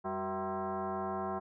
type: tone with frequency modulation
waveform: sine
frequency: 196 Hz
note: G3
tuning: in tune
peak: -33 dBFS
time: 0.04-1.4 s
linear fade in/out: 20 ms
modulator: 285 Hz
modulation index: 3.5
effects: none